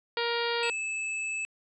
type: harmonic tone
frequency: 470 Hz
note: A#4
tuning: 14 cents sharp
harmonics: 1 / 2 / 3 / 4 / 5 / 6 / 7 / 8 / 9 / 10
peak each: -31 / -34 / -36 / -37 / -38 / -39 / -39 / -40 / -41 / -41 dBFS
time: 0.17-0.7 s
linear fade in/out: 2 ms
type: tone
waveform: square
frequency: 2614 Hz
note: E7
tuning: 15 cents flat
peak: -31 dBFS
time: 0.63-1.45 s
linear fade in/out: 0 ms
effects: resampled to 22050 Hz